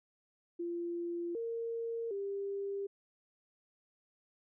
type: tone with pitch steps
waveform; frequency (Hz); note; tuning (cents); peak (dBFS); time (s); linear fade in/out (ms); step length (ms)
sine; 343.9 / 460.9 / 397.6; F4 / A#4 / G4; -27 / -20 / +25; -35; 0.59-2.87; 10; 760
effects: none